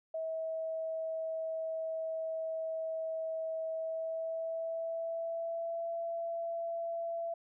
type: tone with pitch glide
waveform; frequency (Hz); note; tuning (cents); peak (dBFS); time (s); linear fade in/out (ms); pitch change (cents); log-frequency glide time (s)
sine; 645 to 672; E5 to E5; -38 to +33; -34; 0.14-7.34; 5; +71; 3.71-5.91
effects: none